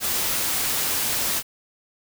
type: noise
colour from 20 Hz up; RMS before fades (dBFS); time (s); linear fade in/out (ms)
white; -24; 0-1.43; 50
effects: none